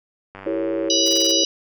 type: click train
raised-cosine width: 0.5 ms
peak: -22 dBFS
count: 53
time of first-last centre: 0.35-0.884 s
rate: 97.3 Hz
type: chord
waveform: sine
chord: E diminished seventh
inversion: none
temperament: equal with one note detuned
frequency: 329.6 / 392 / 456.8 / 554.4 Hz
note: E4 / G4 / Bb4 / Db5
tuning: 0 / 0 / -35 / 0 cents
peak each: -24 / -29 / -29 / -25 dBFS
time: 0.46-1.44 s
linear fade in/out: 5 ms
type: harmonic tone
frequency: 979 Hz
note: B5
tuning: 15 cents flat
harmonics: 3 / 4 / 5 / 6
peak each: -22 / -22 / -22 / -22 dBFS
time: 0.9-1.45 s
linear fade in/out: 2 ms
type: noise bursts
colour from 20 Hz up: white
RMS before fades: -34 dBFS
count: 6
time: 1.06-1.315 s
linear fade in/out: 2 ms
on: 25 ms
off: 21 ms
effects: none